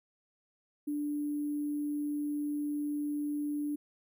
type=tone with sample-and-hold; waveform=sine; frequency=293.7 Hz; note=D4; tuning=in tune; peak=-31 dBFS; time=0.87-3.76 s; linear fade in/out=10 ms; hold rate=11025 Hz; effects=none